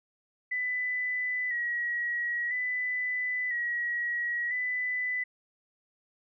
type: tone with vibrato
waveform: sine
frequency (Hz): 1952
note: B6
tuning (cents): -21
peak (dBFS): -28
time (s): 0.51-5.24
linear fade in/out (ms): 10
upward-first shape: square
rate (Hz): 0.5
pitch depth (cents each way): 39
effects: none

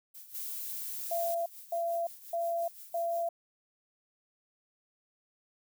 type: noise with tremolo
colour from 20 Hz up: violet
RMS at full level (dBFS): -47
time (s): 0.14-3.29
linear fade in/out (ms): 10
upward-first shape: triangle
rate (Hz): 5.7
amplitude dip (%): 65
type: noise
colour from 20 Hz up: violet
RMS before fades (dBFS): -39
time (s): 0.34-1.35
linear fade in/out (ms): 10
type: tone bursts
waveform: sine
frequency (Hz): 678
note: E5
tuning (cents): +49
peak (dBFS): -29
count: 4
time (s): 1.11-3.29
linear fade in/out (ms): 5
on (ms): 350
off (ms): 260
effects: none

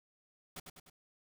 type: noise with echo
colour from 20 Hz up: pink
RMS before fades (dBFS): -45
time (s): 0.56-0.6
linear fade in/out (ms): 5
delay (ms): 100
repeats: 3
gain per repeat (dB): -5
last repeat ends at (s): 0.9
effects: none

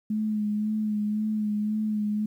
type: tone with vibrato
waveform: sine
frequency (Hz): 212.4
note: G#3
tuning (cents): +39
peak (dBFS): -24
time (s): 0.1-2.26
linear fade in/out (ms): 5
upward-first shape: sine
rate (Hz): 1.9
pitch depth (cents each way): 28
effects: 10-bit

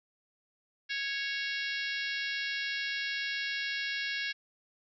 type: harmonic tone with a mistuned harmonic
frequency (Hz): 553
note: C#5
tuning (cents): -4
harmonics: 3 / 4 / 5 / 6 / 7 / 8 / 9 / 10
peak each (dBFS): -36 / -38 / -40 / -42 / -43 / -44 / -45 / -46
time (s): 0.89-4.33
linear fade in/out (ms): 20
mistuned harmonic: 8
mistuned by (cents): -29
effects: none

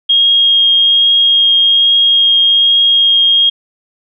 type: tone with vibrato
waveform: sine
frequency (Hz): 3252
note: G#7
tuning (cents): -37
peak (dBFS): -6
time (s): 0.09-3.5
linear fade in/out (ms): 10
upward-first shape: triangle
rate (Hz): 1.2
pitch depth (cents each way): 8
effects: none

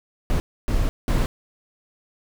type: noise bursts at uneven times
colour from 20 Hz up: brown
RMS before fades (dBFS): -20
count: 3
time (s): 0.3-0.4 / 0.68-0.89 / 1.08-1.26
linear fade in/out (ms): 0
effects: none

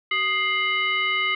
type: tone with frequency modulation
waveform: sine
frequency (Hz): 2100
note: C7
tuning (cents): +6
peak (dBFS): -20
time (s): 0.11-1.35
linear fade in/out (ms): 5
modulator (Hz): 860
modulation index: 1
effects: none

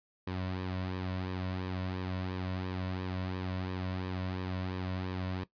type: tone with flanger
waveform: sawtooth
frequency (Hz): 92.5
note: F#2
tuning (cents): 0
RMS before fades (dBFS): -36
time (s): 0.27-5.44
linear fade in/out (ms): 5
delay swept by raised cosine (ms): 1.4 to 2.5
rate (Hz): 2.9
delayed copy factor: -0.55
effects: noise-tail reverb RT60 0.1 s tail -17 dB re dry + resampled to 11025 Hz

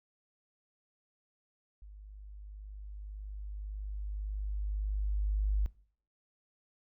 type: tone with level ramp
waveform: sine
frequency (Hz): 50.9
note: G#1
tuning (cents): -34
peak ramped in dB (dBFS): -47 to -25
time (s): 1.82-5.66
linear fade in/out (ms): 0
effects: noise-tail reverb RT60 0.5 s tail -21 dB re dry

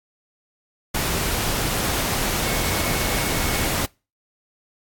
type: tone in noise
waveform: sine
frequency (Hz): 2200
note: C#7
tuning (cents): -14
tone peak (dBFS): -33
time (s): 2.44-3.67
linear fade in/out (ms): 10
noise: pink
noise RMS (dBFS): -23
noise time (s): 0.94-3.86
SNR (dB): -13
effects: noise-tail reverb RT60 0.3 s tail -25 dB re dry + AAC 64 kbps

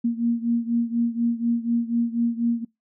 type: beating tone pair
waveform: sine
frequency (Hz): 233.1 / 237.2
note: A#3 / A#3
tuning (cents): 0 / +30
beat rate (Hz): 4.1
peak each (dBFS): -22 / -25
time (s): 0.04-2.65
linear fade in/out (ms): 10
effects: noise-tail reverb RT60 0.2 s tail -25 dB re dry

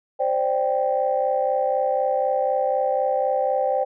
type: chord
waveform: sine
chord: C suspended second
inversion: none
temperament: equal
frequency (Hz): 523.3 / 587.3 / 784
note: C5 / D5 / G5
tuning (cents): 0 / 0 / 0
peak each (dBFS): -22 / -24 / -23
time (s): 0.19-3.85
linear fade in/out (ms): 20
effects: tanh soft clip ceiling -9 dBFS

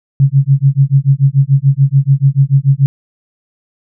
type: tone with tremolo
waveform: sine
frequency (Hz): 137.5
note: C#3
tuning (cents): -14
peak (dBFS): -3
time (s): 0.2-2.86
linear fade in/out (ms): 0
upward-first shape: sine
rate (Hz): 6.9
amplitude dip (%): 100
effects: none

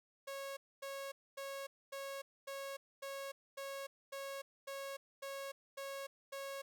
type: tone bursts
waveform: sawtooth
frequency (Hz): 550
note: C#5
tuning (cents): -14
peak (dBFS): -39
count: 12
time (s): 0.27-6.62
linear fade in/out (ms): 10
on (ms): 300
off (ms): 250
effects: 12-bit

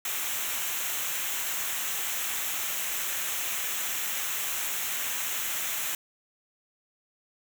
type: noise with comb filter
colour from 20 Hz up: white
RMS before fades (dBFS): -31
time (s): 0.05-5.95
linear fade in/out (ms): 2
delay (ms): 0.21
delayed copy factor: -0.65
effects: none

